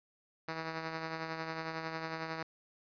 5% pulse tone with tremolo, 161.5 Hz, E3, 35 cents flat, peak -24 dBFS, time 0.48-2.43 s, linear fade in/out 5 ms, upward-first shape triangle, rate 11 Hz, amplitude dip 50%, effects resampled to 11025 Hz + 10-bit

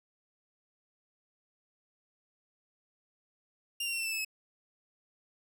sawtooth tone with pitch steps, 2794 / 2757 / 2721 / 2685 / 2649 / 2614 / 2580 Hz, F7 / F7 / F7 / E7 / E7 / E7 / E7, 0 / -23 / -46 / +31 / +8 / -15 / -38 cents, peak -29 dBFS, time 3.8-4.248 s, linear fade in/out 5 ms, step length 64 ms, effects none

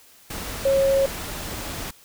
sine tone in noise, 545 Hz, C#5, 29 cents flat, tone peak -16 dBFS, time 0.65-1.06 s, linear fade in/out 5 ms, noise pink, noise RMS -32 dBFS, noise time 0.3-1.91 s, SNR +13 dB, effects white hiss -52 dBFS RMS until 2.04 s

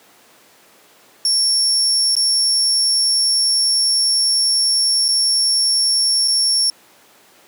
35% pulse tone with dropouts, 5470 Hz, F8, 37 cents flat, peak -11 dBFS, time 1.25-6.7 s, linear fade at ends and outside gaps 1 ms, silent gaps 2.153-2.166 / 5.082-5.087 / 6.277-6.281 s, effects pink hiss -49 dBFS RMS until 7.47 s + high-pass 300 Hz 12 dB/octave

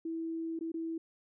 sine tone with dropouts, 327.4 Hz, E4, 12 cents flat, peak -34 dBFS, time 0.05-0.98 s, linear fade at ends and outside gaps 5 ms, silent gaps 0.591-0.609 / 0.719-0.741 s, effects none

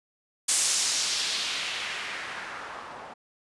blue noise with low-pass filter sweep, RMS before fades -30 dBFS, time 0.48-3.14 s, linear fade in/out 10 ms, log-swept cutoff 8800 to 820 Hz, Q 1.4, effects resampled to 24000 Hz

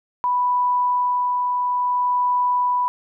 sine tone with tremolo, 987.8 Hz, B5, in tune, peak -16 dBFS, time 0.24-2.88 s, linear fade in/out 0 ms, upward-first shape sine, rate 0.58 Hz, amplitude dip 25%, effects none

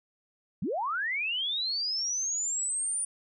sine linear sweep, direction up, 134.7 to 9430 Hz, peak -28 dBFS, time 0.62-3.05 s, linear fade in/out 5 ms, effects none

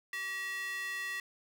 square tone with high-pass filter, 383.2 Hz, G4, 39 cents flat, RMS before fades -38 dBFS, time 0.13-1.2 s, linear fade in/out 2 ms, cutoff 1900 Hz, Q 3.8, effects none

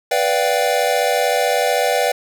square chord, G dominant seventh, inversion first, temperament equal with one note detuned, 493.9 / 587.3 / 698.5 / 774.5 Hz, B4 / D5 / F5 / G5, 0 / 0 / 0 / -21 cents, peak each -21 / -21 / -22 / -22 dBFS, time 0.11-2.12 s, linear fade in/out 5 ms, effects none

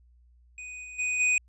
square tone with level steps, 2489 Hz, D#7, in tune, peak -39 / -41 / -27 / -22 dBFS, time 0.58-1.38 s, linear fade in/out 2 ms, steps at 0.83 / 0.98 / 1.19 s, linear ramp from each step 20 ms, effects added 60 Hz sine -56 dBFS peak until 1.48 s + resampled to 24000 Hz

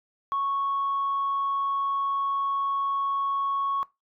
sine tone, 1106 Hz, C#6, 4 cents flat, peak -23 dBFS, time 0.32-3.83 s, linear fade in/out 0 ms, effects noise-tail reverb RT60 0.2 s tail -20 dB re dry + tanh soft clip ceiling -20 dBFS

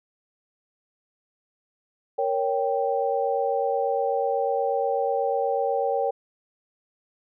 sine chord, G diminished, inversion first, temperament equal, 466.2 / 554.4 / 784 Hz, Bb4 / Db5 / G5, 0 / 0 / 0 cents, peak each -26 dBFS, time 2.18-6.11 s, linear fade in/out 10 ms, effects none

